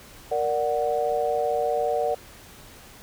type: chord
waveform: sine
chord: Bb augmented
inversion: none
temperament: equal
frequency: 466.2 / 587.3 / 740 Hz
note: Bb4 / D5 / F#5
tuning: 0 / 0 / 0 cents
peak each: -26 dBFS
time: 0.31-2.15 s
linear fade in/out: 10 ms
effects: pink hiss -47 dBFS RMS until 3.02 s